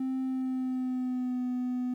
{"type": "tone with pitch glide", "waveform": "triangle", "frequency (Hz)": [261.6, 249.8], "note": ["C4", "B3"], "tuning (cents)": [0, 20], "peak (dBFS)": -26, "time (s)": [0, 1.94], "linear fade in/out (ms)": 5, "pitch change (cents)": -80, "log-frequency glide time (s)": [0.22, 1.41], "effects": ["tanh soft clip ceiling -22 dBFS", "11-bit"]}